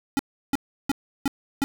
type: tone bursts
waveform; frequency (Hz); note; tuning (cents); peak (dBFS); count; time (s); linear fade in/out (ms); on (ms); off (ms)
square; 277.2; C#4; 0; -20; 5; 0.17-1.64; 0; 22; 340
effects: none